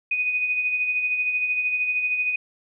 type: tone with tremolo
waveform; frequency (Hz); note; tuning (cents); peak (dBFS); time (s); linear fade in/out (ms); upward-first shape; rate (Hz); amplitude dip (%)
sine; 2489; D#7; 0; -19; 0.11-2.36; 5; sine; 13; 45
effects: none